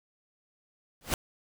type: noise with exponential growth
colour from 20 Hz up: pink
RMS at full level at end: -24 dBFS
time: 1.01-1.14 s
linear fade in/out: 1 ms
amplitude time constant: 27 ms
effects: none